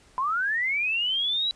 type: linear sweep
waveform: sine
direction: up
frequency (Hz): 992 to 3951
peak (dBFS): -23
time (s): 0.18-1.51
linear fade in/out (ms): 0
effects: pink hiss -57 dBFS RMS until 1.55 s + resampled to 22050 Hz